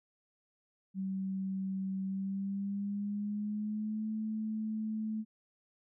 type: tone with pitch glide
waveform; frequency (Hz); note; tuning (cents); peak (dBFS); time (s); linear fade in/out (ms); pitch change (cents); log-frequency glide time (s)
sine; 191.5 to 217.4; G3 to A3; -40 to -21; -33; 0.94-5.25; 50; +219; 2.04-4.09
effects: none